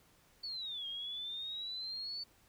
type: exponential two-way sweep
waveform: sine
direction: down then up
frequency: 4528 to 3217 to 4528 Hz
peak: -39 dBFS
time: 0.43-2.24 s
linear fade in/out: 10 ms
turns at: 0.87 s
effects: pink hiss -67 dBFS RMS until 2.48 s